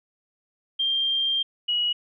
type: tone pair in turn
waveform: sine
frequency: 3184 / 2911 Hz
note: G7 / F#7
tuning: +26 / -29 cents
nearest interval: major second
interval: 155 cents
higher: first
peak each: -21 dBFS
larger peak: neither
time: 0.79-1.43 / 1.68-1.93 s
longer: first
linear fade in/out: 10 ms
effects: none